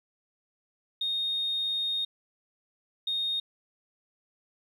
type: tone bursts at uneven times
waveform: sine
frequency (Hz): 3701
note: A#7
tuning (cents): -13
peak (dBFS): -26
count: 2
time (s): 1.01-2.05 / 3.07-3.4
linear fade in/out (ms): 5
effects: tanh soft clip ceiling -22 dBFS + 11-bit